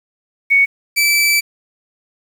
sine / sawtooth tone pair in turn, 2226 / 2317 Hz, C#7 / D7, +7 / -24 cents, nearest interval minor second, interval 69 cents, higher second, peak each -8 dBFS, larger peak neither, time 0.5-0.66 / 0.96-1.41 s, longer second, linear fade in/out 20 ms, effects 7-bit

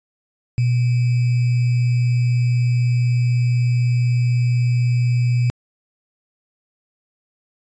sine tone with sample-and-hold, 122 Hz, B2, 21 cents flat, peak -14 dBFS, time 0.58-5.5 s, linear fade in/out 0 ms, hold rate 2450 Hz, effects resampled to 16000 Hz

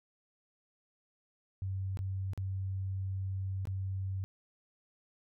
sine tone with dropouts, 95.7 Hz, G2, 41 cents flat, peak -33 dBFS, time 1.62-4.24 s, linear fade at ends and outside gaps 0 ms, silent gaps 1.972-1.99 / 2.334-2.376 / 3.654-3.672 s, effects none

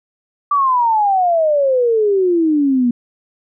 sine exponential sweep, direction down, 1174.7 to 236.2 Hz, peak -11 dBFS, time 0.51-2.91 s, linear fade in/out 5 ms, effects none

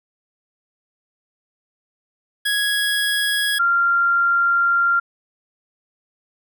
25% pulse / sine tone pair in turn, 1664 / 1386.5 Hz, G#6 / F6, +3 / -13 cents, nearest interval minor third, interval 316 cents, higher first, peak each -14 dBFS, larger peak neither, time 2.45-3.59 / 3.59-5 s, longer second, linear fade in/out 10 ms, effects none

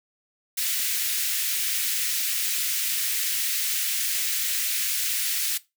white high-pass noise, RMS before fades -26 dBFS, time 0.57-5.58 s, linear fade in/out 10 ms, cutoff 1800 Hz, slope 24 dB/octave, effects noise-tail reverb RT60 0.2 s tail -17 dB re dry

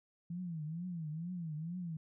sine tone with vibrato, 165.9 Hz, E3, 11 cents sharp, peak -38 dBFS, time 0.3-1.97 s, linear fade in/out 5 ms, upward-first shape triangle, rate 2.2 Hz, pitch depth 190 cents each way, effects none

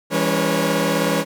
sawtooth tone cluster, 166.8 / 202.6 / 283 / 484 / 547 Hz, E3 / G#3 / C#4 / B4 / C#5, +21 / -43 / +36 / -35 / -23 cents, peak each -20 dBFS, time 0.1-1.25 s, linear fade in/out 50 ms, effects none

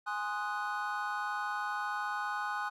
triangle chord, Ab dominant seventh, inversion none, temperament equal, 830.6 / 1046.5 / 1244.5 / 1480 Hz, Ab5 / C6 / Eb6 / Gb6, 0 / 0 / 0 / 0 cents, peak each -36 / -39 / -37 / -36 dBFS, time 0.06-2.7 s, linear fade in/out 20 ms, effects none

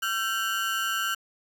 30% pulse ring-modulated tone, 1456 Hz, F#6, 28 cents flat, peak -20 dBFS, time 0.02-1.15 s, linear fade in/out 10 ms, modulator 105 Hz, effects 8-bit

